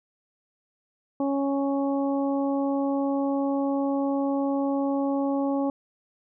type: harmonic tone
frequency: 277.2 Hz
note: C#4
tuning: in tune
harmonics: 1 / 2 / 3 / 4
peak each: -24 / -29 / -33 / -39 dBFS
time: 1.2-5.7 s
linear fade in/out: 2 ms
effects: none